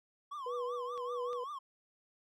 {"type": "tone with vibrato", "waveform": "triangle", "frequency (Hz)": 1100, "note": "C#6", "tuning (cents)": -14, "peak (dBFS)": -38, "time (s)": [0.31, 1.59], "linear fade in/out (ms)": 10, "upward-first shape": "triangle", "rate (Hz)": 5.2, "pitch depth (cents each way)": 180}
{"type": "tone with tremolo", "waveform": "sine", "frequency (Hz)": 488.4, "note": "B4", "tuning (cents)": -19, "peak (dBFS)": -35, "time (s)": [0.46, 1.44], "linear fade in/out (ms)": 5, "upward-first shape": "triangle", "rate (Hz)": 1.6, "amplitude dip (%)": 50}
{"type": "clicks", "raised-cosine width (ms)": 0.2, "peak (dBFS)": -36, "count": 2, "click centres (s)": [0.977, 1.331]}
{"effects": []}